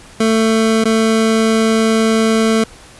25% pulse tone with dropouts, 222.5 Hz, A3, 20 cents sharp, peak -7 dBFS, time 0.2-2.64 s, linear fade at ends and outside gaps 5 ms, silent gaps 0.841-0.853 s, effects pink hiss -40 dBFS RMS until 2.99 s + resampled to 24000 Hz

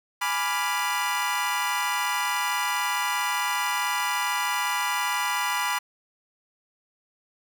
25% pulse chord, G# diminished seventh, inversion none, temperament equal, 830.6 / 987.8 / 1174.7 / 1396.9 Hz, G#5 / B5 / D6 / F6, 0 / 0 / 0 / 0 cents, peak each -28 / -23 / -28 / -29 dBFS, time 0.21-5.79 s, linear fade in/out 10 ms, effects none

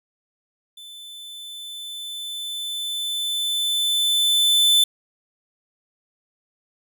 45% pulse tone with level ramp, 3520 Hz, A7, in tune, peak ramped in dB -39 to -13 dBFS, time 0.77-4.84 s, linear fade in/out 5 ms, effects none

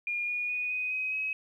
sine tone with pitch steps, 2421 / 2446 / 2472 / 2498 / 2524 / 2550 Hz, D#7 / D#7 / D#7 / D#7 / D#7 / D#7, -48 / -30 / -12 / +6 / +24 / +42 cents, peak -29 dBFS, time 0.07-1.33 s, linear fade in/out 2 ms, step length 210 ms, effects 11-bit

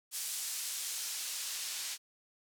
white noise with band-pass filter sweep, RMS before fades -39 dBFS, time 0.11-1.98 s, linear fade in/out 50 ms, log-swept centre 7600 to 4600 Hz, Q 0.71, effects none

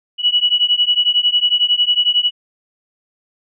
sine beating tone pair, 2931 / 2942 Hz, F#7 / F#7, -17 / -11 cents, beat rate 11 Hz, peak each -15 dBFS, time 0.18-2.31 s, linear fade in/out 50 ms, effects none

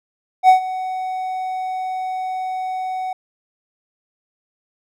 triangle tone with ADSR envelope, 747 Hz, F#5, 16 cents sharp, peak -3 dBFS, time 0.43-3.13 s, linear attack 57 ms, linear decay 110 ms, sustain -17 dB, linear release 4 ms, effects none

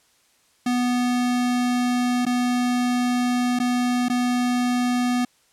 square tone with dropouts, 246.3 Hz, B3, 5 cents flat, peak -20 dBFS, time 0.66-5.25 s, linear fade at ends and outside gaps 5 ms, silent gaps 2.253-2.264 / 3.59-3.599 / 4.085-4.098 s, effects white hiss -61 dBFS RMS until 5.52 s + low-pass 10000 Hz 12 dB/octave

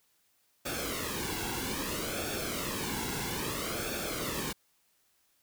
pink noise with flanger, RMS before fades -35 dBFS, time 0.65-4.53 s, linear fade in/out 10 ms, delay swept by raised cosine 1 to 1.66 ms, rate 0.61 Hz, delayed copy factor -0.7, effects white hiss -71 dBFS RMS until 5.42 s

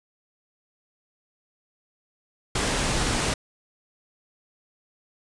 pink low-pass noise, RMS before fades -25 dBFS, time 2.55-3.34 s, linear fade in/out 5 ms, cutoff 10000 Hz, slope 48 dB/octave, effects resampled to 24000 Hz

